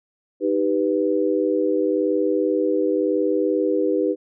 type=chord; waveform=sine; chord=Eb augmented; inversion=none; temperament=equal; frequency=311.1 / 392 / 493.9 Hz; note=Eb4 / G4 / B4; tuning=0 / 0 / 0 cents; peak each=-22 dBFS; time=0.4-4.16 s; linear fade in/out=50 ms; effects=none